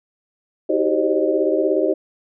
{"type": "tone cluster", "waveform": "sine", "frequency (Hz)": [317.4, 378.7, 395.2, 533, 610], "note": ["D#4", "F#4", "G4", "C5", "D#5"], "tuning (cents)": [35, 40, 14, 32, -34], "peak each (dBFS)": -22, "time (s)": [0.69, 1.94], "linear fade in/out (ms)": 10, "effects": []}